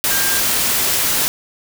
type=tone in noise; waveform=sine; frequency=1598 Hz; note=G6; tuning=33 cents sharp; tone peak=-23 dBFS; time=0.11-0.4 s; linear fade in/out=0 ms; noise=white; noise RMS=-17 dBFS; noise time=0.04-1.28 s; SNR=-9 dB; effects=none